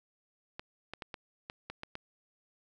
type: clicks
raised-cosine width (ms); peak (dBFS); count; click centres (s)
0.3; -24; 8; 0.595 / 0.936 / 1.022 / 1.142 / 1.499 / 1.7 / 1.834 / 1.954
effects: none